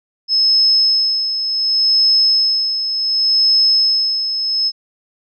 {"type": "tone with tremolo", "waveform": "sine", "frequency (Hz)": 5190, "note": "E8", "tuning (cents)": -28, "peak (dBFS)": -9, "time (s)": [0.28, 4.72], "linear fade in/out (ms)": 50, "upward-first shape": "sine", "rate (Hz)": 0.68, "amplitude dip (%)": 60, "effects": []}